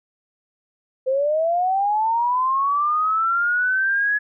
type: linear sweep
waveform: sine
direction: up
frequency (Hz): 511 to 1694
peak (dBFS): -17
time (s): 1.06-4.19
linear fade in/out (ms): 20
effects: none